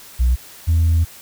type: tone pair in turn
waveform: sine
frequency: 61.6 / 82.33 Hz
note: B1 / E2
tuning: -4 / -2 cents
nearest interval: perfect fourth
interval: 502 cents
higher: second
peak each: -10 dBFS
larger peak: neither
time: 0.19-0.36 / 0.67-1.05 s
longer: second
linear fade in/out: 20 ms
effects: tanh soft clip ceiling -10 dBFS + white hiss -41 dBFS RMS until 1.21 s